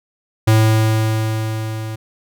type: tone with level ramp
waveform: square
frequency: 110 Hz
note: A2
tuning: in tune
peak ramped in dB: -9 to -25 dBFS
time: 0.47-1.96 s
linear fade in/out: 10 ms
effects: none